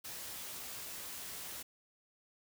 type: noise with comb filter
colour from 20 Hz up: white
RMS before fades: -45 dBFS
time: 0.04-1.63 s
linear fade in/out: 10 ms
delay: 16 ms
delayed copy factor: +0.6
effects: none

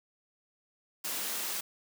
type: high-pass noise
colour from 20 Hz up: white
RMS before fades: -35 dBFS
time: 1.04-1.61 s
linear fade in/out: 10 ms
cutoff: 200 Hz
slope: 12 dB/octave
effects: none

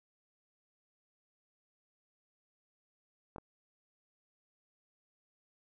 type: clicks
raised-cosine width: 1 ms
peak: -30 dBFS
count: 2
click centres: 3.361 / 3.383 s
effects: none

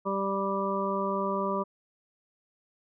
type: harmonic tone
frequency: 196 Hz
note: G3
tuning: in tune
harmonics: 1 / 2 / 3 / 5 / 6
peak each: -33 / -33 / -33 / -33 / -33 dBFS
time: 0.05-1.64 s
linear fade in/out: 20 ms
effects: none

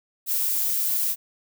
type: noise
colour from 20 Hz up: violet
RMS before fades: -24 dBFS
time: 0.26-1.16 s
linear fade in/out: 50 ms
effects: none

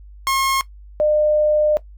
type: tone pair in turn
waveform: sawtooth / sine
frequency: 1077 / 604.4 Hz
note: C6 / D5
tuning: +50 / +50 cents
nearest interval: minor seventh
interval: 1000 cents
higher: first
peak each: -13 dBFS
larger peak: neither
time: 0.27-0.61 / 1-1.77 s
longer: second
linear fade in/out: 0 ms
effects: noise-tail reverb RT60 0.1 s tail -17 dB re dry + added 50 Hz sine -38 dBFS peak until 1.97 s

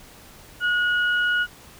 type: tone pair together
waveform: sine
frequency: 1448.1 / 2918 Hz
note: F#6 / F#7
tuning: -38 / -25 cents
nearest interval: octave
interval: 1213 cents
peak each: -19 / -29 dBFS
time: 0.6-1.47 s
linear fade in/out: 50 ms
effects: pink hiss -47 dBFS RMS until 1.79 s

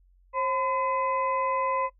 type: harmonic tone with a mistuned harmonic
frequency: 508 Hz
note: B4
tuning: 49 cents sharp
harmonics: 1 / 2 / 4 / 5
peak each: -29 / -26 / -38 / -42 dBFS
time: 0.33-1.9 s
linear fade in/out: 50 ms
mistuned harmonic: 1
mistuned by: +89 cents
effects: noise-tail reverb RT60 0.1 s tail -20 dB re dry + added 45 Hz sine -57 dBFS peak until 1.99 s

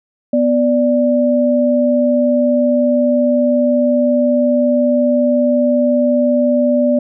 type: tone pair together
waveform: sine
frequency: 247.2 / 587.3 Hz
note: B3 / D5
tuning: +2 / 0 cents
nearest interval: octave + minor third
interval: 1498 cents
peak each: -13 dBFS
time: 0.33-6.99 s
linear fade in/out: 5 ms
effects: none

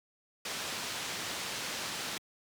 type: low-pass noise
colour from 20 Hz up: white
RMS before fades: -38 dBFS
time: 0.45-2.18 s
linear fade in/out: 5 ms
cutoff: 5500 Hz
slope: 12 dB/octave
effects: high-pass 100 Hz 12 dB/octave

